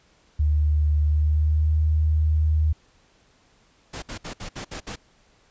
sine tone with pitch glide, 74.9 to 77.45 Hz, D2 to D#2, +35 to -7 cents, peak -17 dBFS, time 0.39-2.73 s, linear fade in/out 10 ms, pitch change +58 cents, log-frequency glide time 1.01-1.75 s
pink noise bursts, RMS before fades -34 dBFS, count 7, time 3.93-4.96 s, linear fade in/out 10 ms, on 94 ms, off 62 ms
effects pink hiss -60 dBFS RMS until 5.5 s + resampled to 16000 Hz

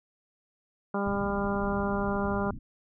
harmonic tone, 200 Hz, G3, 35 cents sharp, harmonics 1 / 2 / 3 / 4 / 5 / 6 / 7, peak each -30 / -33 / -35 / -36 / -37 / -38 / -38 dBFS, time 0.94-2.51 s, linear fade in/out 5 ms
pink low-pass noise, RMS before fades -38 dBFS, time 1.06-2.59 s, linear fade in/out 10 ms, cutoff 260 Hz, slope 48 dB/octave
effects none

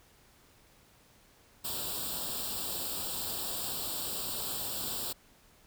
white noise with comb filter, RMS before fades -36 dBFS, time 1.64-5.13 s, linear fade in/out 10 ms, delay 0.24 ms, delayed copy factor +0.85, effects pink hiss -62 dBFS RMS until 5.66 s

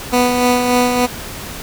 15% pulse tone with tremolo, 246.9 Hz, B3, in tune, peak -4 dBFS, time 0.12-1.07 s, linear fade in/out 20 ms, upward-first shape sine, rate 3.4 Hz, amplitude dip 40%, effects pink hiss -29 dBFS RMS until 1.62 s

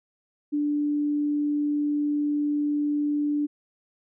sine tone, 293.7 Hz, D4, in tune, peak -22 dBFS, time 0.52-3.47 s, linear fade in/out 20 ms, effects none

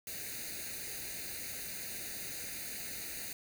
white noise with comb filter, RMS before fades -42 dBFS, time 0.07-3.33 s, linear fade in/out 2 ms, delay 0.46 ms, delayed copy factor +0.85, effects none

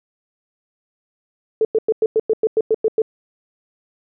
sine tone bursts, 440 Hz, A4, in tune, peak -12 dBFS, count 11, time 1.61-3.019 s, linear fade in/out 2 ms, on 39 ms, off 98 ms, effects none

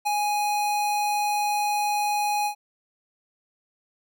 square tone with ADSR envelope, 830.6 Hz, G#5, in tune, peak -21 dBFS, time 0.05-2.55 s, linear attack 20 ms, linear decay 8 ms, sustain -2 dB, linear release 90 ms, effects none

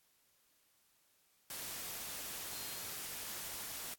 sine tone in noise, 4200 Hz, C8, 6 cents sharp, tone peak -53 dBFS, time 2.52-2.79 s, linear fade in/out 2 ms, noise white, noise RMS -44 dBFS, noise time 1.5-3.94 s, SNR -12 dB, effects white hiss -73 dBFS RMS until 3.98 s + AAC 64 kbps

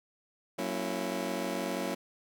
20% pulse chord, F# dominant seventh, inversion none, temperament just, 185 / 231.2 / 277.5 / 333 Hz, F#3 / A#3 / C#4 / E4, 0 / -14 / +2 / +18 cents, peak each -33 dBFS, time 0.58-1.95 s, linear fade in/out 10 ms, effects none

